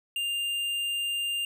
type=tone with tanh clipping; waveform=sine; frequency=2800 Hz; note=F7; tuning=4 cents sharp; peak=-29 dBFS; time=0.16-1.45 s; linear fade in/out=2 ms; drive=12 dB; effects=none